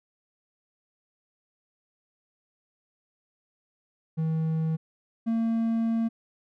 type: tone pair in turn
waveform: triangle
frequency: 160 / 227.5 Hz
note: D#3 / A#3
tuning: +49 / -42 cents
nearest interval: tritone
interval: 609 cents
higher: second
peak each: -22 / -21 dBFS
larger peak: second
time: 4.17-4.77 / 5.26-6.09 s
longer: second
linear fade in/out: 20 ms
effects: none